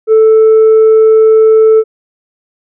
sine tone with tanh clipping, 440 Hz, A4, in tune, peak -3 dBFS, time 0.07-1.84 s, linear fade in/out 50 ms, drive 1 dB, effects none

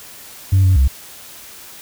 sine tone with pitch steps, 95.9 / 93.3 / 66.6 Hz, G2 / F#2 / C2, -37 / +15 / +31 cents, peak -7 dBFS, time 0.52-0.88 s, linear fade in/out 10 ms, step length 120 ms, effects tanh soft clip ceiling -7 dBFS + white hiss -38 dBFS RMS until 1.81 s

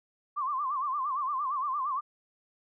sine tone with vibrato, 1108.7 Hz, C#6, in tune, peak -28 dBFS, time 0.36-2.01 s, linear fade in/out 20 ms, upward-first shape sine, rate 8.7 Hz, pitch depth 140 cents each way, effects none

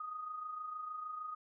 sine tone with amplitude modulation, 1244.5 Hz, D#6, in tune, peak -38 dBFS, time 0-1.35 s, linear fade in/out 5 ms, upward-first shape sine, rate 26.5 Hz, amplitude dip 50%, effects none

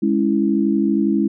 sine chord, C# minor, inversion second, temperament equal, 207.7 / 277.2 / 329.6 Hz, G#3 / C#4 / E4, 0 / 0 / 0 cents, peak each -18 / -20 / -19 dBFS, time 0.02-1.28 s, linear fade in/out 10 ms, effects none

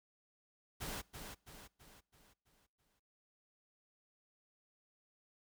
pink noise with echo, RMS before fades -43 dBFS, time 0.8-1.02 s, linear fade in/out 20 ms, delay 330 ms, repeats 6, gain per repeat -6 dB, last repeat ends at 3 s, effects noise-tail reverb RT60 0.7 s tail -25 dB re dry

